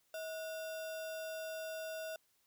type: tone with sample-and-hold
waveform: sine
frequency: 640 Hz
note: D#5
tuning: 49 cents sharp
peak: -40 dBFS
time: 0.14-2.16 s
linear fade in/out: 2 ms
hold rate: 2100 Hz
effects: white hiss -75 dBFS RMS until 2.46 s